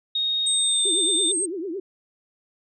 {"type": "tone with pitch glide", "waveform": "sine", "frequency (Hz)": [3729, 3610], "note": ["A#7", "A7"], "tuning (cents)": [0, 44], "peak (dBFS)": -21, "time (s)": [0.15, 1.32], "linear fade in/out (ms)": 5, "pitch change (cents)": -56, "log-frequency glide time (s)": [0.46, 0.84]}
{"type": "tone", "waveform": "sine", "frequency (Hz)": 8372, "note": "C9", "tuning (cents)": 0, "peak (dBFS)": -22, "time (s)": [0.46, 1.46], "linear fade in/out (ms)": 10}
{"type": "tone with vibrato", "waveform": "sine", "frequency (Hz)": 358.6, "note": "F4", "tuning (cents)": 46, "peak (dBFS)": -27, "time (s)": [0.85, 1.8], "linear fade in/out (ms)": 5, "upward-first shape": "triangle", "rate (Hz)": 9, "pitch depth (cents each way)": 260}
{"effects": []}